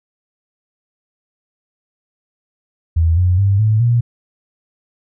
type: tone with pitch steps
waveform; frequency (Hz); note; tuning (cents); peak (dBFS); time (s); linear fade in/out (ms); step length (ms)
sine; 82.2 / 90.16 / 98.89 / 108.46 / 118.97; E2 / F#2 / G2 / A2 / A#2; -4 / -44 / +16 / -24 / +36; -10; 2.96-4.01; 10; 210
effects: none